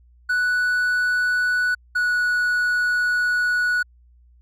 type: tone pair in turn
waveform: triangle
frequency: 1480 / 1468.1 Hz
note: F#6 / F#6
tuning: 0 / -14 cents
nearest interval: unison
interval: 14 cents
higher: first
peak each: -16 dBFS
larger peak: neither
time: 0.29-1.75 / 1.95-3.83 s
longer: second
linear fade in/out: 10 ms
effects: added 60 Hz sine -50 dBFS peak until 4.41 s